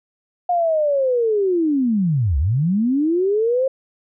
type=linear two-way sweep; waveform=sine; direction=down then up; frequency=719 to 64 to 539 Hz; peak=-15 dBFS; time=0.49-3.68 s; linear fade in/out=5 ms; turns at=2.38 s; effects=none